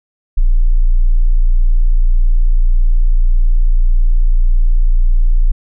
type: tone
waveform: sine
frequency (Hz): 29.14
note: A#0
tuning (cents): 0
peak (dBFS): -6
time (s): 0.37-5.52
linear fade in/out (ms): 10
effects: none